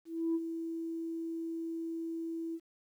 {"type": "tone with ADSR envelope", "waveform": "sine", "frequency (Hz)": 329.6, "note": "E4", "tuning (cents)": 0, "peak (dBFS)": -26, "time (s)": [0.05, 2.6], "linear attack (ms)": 300, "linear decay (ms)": 40, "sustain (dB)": -9, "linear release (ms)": 54, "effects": ["tanh soft clip ceiling -25 dBFS", "11-bit"]}